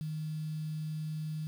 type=tone with quantisation; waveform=sine; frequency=155.2 Hz; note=D#3; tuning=4 cents flat; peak=-34 dBFS; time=0.01-1.47 s; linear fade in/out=0 ms; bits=9; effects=none